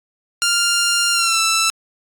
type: tone with pitch glide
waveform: 10% pulse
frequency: 1396.9 to 1326.1 Hz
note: F6 to E6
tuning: 0 to +10 cents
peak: -6 dBFS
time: 0.42-1.7 s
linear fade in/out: 0 ms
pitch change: -90 cents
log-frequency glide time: 1.12-1.4 s
effects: AAC 64 kbps